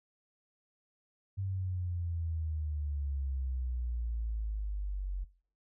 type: exponential sweep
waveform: sine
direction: down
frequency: 98 to 45.72 Hz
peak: -32 dBFS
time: 1.37-5.25 s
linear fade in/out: 20 ms
effects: noise-tail reverb RT60 0.5 s tail -22 dB re dry